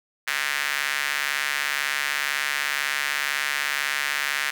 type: tone with high-pass filter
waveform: square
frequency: 71 Hz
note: C#2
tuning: 42 cents sharp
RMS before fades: -26 dBFS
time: 0.27-4.51 s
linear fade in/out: 10 ms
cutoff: 1800 Hz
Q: 2.4
effects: none

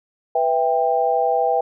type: chord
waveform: sine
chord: E minor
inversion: second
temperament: just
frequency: 494.4 / 659.3 / 791.1 Hz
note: B4 / E5 / G5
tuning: +2 / 0 / +16 cents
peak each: -21 / -21 / -19 dBFS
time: 0.35-1.61 s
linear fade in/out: 5 ms
effects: none

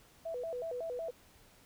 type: tone with vibrato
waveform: sine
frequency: 570 Hz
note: C#5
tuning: 48 cents sharp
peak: -36 dBFS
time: 0.25-1.11 s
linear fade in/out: 10 ms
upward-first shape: square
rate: 5.4 Hz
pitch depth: 250 cents each way
effects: pink hiss -62 dBFS RMS until 1.65 s

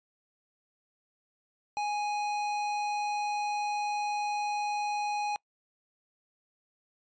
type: tone with hard clipping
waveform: triangle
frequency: 830.6 Hz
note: G#5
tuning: in tune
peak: -31 dBFS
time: 1.77-5.36 s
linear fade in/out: 0 ms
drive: 18 dB
effects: noise-tail reverb RT60 0.1 s tail -25 dB re dry + resampled to 16000 Hz

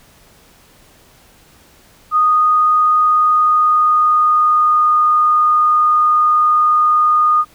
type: tone with pitch glide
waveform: sine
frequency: 1238 to 1227.3 Hz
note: D#6 to D#6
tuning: -9 to -24 cents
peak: -9 dBFS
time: 2.11-7.45 s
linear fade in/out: 50 ms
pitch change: -15 cents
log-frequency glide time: 3.08-4.94 s
effects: pink hiss -48 dBFS RMS until 7.54 s

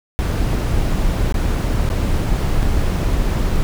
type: noise with dropouts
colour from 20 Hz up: brown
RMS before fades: -17 dBFS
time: 0.19-3.63 s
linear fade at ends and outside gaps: 0 ms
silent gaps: 1.324-1.342 / 1.891-1.901 / 2.625-2.629 s
effects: none

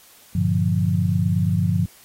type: chord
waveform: sine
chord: G minor seventh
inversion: none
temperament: equal with one note detuned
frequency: 98 / 116.54 / 146.24 / 174.61 Hz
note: G2 / Bb2 / D3 / F3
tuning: 0 / 0 / -7 / 0 cents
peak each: -21 / -26 / -24 / -21 dBFS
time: 0.35-1.86 s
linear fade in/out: 5 ms
effects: white hiss -50 dBFS RMS until 2.04 s + AAC 48 kbps

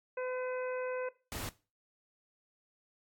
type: harmonic tone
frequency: 507 Hz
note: B4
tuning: 45 cents sharp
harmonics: 1 / 2 / 3 / 4 / 5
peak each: -35 / -45 / -45 / -51 / -49 dBFS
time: 0.17-1.09 s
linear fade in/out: 5 ms
type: noise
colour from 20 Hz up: pink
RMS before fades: -40 dBFS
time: 1.32-1.49 s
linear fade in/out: 0 ms
effects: noise-tail reverb RT60 0.3 s tail -17 dB re dry + AAC 64 kbps

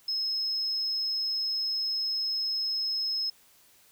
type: tone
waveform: sine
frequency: 5170 Hz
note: E8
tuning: 34 cents flat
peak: -26 dBFS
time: 0.08-3.3 s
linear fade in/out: 5 ms
effects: tanh soft clip ceiling -23 dBFS + white hiss -60 dBFS RMS until 3.91 s

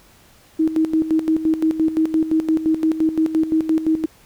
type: tone with tremolo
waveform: sine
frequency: 317.8 Hz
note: D#4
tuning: 37 cents sharp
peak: -13 dBFS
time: 0.59-4.06 s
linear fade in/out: 10 ms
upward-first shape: square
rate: 5.8 Hz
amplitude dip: 70%
effects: pink hiss -51 dBFS RMS until 4.25 s

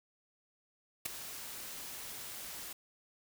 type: noise with ADSR envelope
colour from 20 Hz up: white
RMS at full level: -32 dBFS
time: 1.05-2.73 s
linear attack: 12 ms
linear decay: 4 ms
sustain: -13 dB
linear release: 4 ms
effects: none

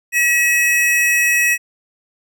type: tone pair together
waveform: square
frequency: 1923.5 / 2565 Hz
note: B6 / E7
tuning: -46 / -48 cents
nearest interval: perfect fourth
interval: 498 cents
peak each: -16 dBFS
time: 0.12-1.58 s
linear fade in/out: 50 ms
effects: none

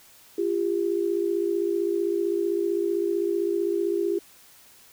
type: tone pair together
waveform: sine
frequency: 344.4 / 400 Hz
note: F4 / G4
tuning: -24 / +35 cents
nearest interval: minor third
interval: 259 cents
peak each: -25 dBFS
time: 0.38-4.19 s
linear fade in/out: 5 ms
effects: white hiss -53 dBFS RMS until 4.92 s

